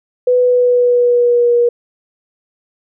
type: tone with pitch glide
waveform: sine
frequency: 497 to 477.9 Hz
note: B4 to A#4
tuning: +11 to +43 cents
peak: -8 dBFS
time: 0.27-1.69 s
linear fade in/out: 5 ms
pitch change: -68 cents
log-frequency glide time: 0.39-1.54 s
effects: none